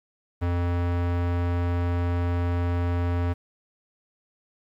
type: tone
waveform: square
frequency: 87.31 Hz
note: F2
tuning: in tune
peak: -23 dBFS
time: 0.41-3.34 s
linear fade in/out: 20 ms
effects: low-pass 2000 Hz 12 dB/octave + 9-bit